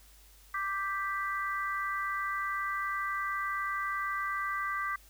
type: chord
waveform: sine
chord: G major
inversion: second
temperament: equal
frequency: 1174.7 / 1568 / 1975.5 Hz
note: D6 / G6 / B6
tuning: 0 / 0 / 0 cents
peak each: -33 / -37 / -37 dBFS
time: 0.54-4.96 s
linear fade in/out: 5 ms
effects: added 50 Hz sine -57 dBFS peak until 5.09 s + white hiss -60 dBFS RMS until 5.09 s